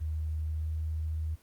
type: tone with pitch glide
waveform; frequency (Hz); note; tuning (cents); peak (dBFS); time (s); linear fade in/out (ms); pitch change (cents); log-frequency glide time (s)
sine; 78 to 78.77; D#2 to D#2; +5 to +22; -30; 0-1.36; 20; +17; 0.54-0.7
effects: pink hiss -63 dBFS RMS until 1.42 s + Opus 24 kbps